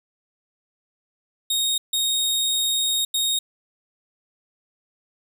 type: tone bursts at uneven times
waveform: sawtooth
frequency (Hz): 3729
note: A#7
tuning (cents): 0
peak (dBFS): -17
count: 3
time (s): 1.5-1.78 / 1.93-3.05 / 3.14-3.39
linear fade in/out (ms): 5
effects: none